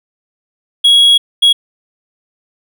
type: tone bursts at uneven times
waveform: triangle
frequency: 3322 Hz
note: G#7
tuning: in tune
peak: -3 dBFS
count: 2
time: 0.84-1.18 / 1.42-1.53 s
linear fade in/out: 10 ms
effects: none